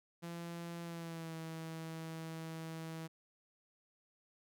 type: tone with pitch glide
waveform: sawtooth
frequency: 170 to 162.04 Hz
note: F3 to E3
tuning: -46 to -29 cents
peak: -39 dBFS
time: 0.22-3.08 s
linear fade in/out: 20 ms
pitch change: -83 cents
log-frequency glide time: 0.83-1.35 s
effects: none